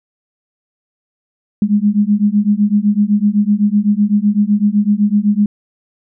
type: beating tone pair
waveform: sine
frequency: 202.9 / 210.8 Hz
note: G#3 / G#3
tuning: -40 / +26 cents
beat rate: 7.9 Hz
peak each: -13 dBFS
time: 1.62-5.46 s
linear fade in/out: 2 ms
effects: none